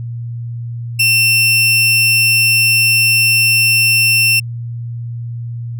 sawtooth tone, 2700 Hz, E7, 41 cents sharp, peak -6 dBFS, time 0.99-4.4 s, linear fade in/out 10 ms, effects added 118 Hz sine -21 dBFS peak until 5.79 s

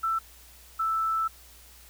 sine tone pair in turn, 1330 / 1320.1 Hz, E6 / E6, +15 / +2 cents, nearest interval unison, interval 13 cents, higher first, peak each -24 dBFS, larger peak neither, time 0.03-0.19 / 0.79-1.28 s, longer second, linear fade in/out 10 ms, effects added 60 Hz sine -54 dBFS peak until 1.89 s + white hiss -53 dBFS RMS until 1.89 s

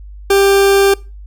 40% pulse tone, 395 Hz, G4, 13 cents sharp, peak -7 dBFS, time 0.3-0.94 s, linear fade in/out 5 ms, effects noise-tail reverb RT60 0.3 s tail -23 dB re dry + added 50 Hz sine -30 dBFS peak until 1.26 s

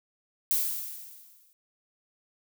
violet noise with exponential decay, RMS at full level -24 dBFS, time 0.51-1.53 s, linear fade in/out 0 ms, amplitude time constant 220 ms, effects none

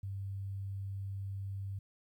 sine tone, 98 Hz, G2, in tune, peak -37 dBFS, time 0.03-1.79 s, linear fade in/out 5 ms, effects 12-bit

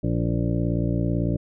harmonic tone with a mistuned harmonic, 58 Hz, A#1, 8 cents flat, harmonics 1 / 2 / 3 / 4 / 5 / 6 / 8 / 9 / 10, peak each -29 / -25 / -26 / -38 / -28 / -33 / -39 / -39 / -35 dBFS, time 0.03-1.37 s, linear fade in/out 10 ms, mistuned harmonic 10, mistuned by +24 cents, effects none

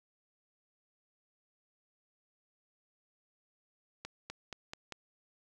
accelerating click train, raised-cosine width 0.2 ms, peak -24 dBFS, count 5, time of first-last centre 4.05-4.923 s, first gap 250 ms, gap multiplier 0.91, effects none

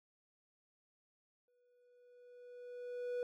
triangle tone with exponential growth, 490.2 Hz, B4, 13 cents flat, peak -33 dBFS, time 1.48-3.23 s, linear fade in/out 1 ms, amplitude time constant 380 ms, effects none

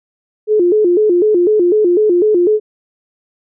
sine tone with vibrato, 387.6 Hz, G4, 20 cents flat, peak -8 dBFS, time 0.47-2.6 s, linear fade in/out 50 ms, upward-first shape square, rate 4 Hz, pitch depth 170 cents each way, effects none

